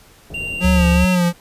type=low-pass noise; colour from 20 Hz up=pink; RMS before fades=-33 dBFS; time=0.3-0.97 s; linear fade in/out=5 ms; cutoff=620 Hz; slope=24 dB/octave
type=tone with pitch glide; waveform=triangle; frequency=2773 to 2729 Hz; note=F7 to F7; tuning=-13 to -41 cents; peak=-22 dBFS; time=0.34-1.15 s; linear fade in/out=5 ms; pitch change=-28 cents; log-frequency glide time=0.8-1 s
type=tone with vibrato; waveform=square; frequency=178.6 Hz; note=F3; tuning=39 cents sharp; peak=-14 dBFS; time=0.6-1.33 s; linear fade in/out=50 ms; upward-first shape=sine; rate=2.6 Hz; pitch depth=51 cents each way
type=tone; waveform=sine; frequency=72.5 Hz; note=D2; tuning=22 cents flat; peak=-14 dBFS; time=0.64-1.05 s; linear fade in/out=5 ms
effects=pink hiss -48 dBFS RMS until 1.4 s + resampled to 32000 Hz